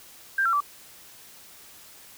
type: tone with pitch steps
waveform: sine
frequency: 1584 / 1355.3 / 1159.6 Hz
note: G6 / E6 / D6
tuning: +18 / +48 / -22 cents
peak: -20 dBFS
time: 0.38-0.605 s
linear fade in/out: 5 ms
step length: 75 ms
effects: white hiss -49 dBFS RMS until 2.17 s